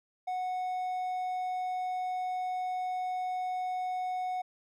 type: tone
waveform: triangle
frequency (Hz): 736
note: F#5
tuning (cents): -9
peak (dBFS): -29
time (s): 0.27-4.42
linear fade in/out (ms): 10
effects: none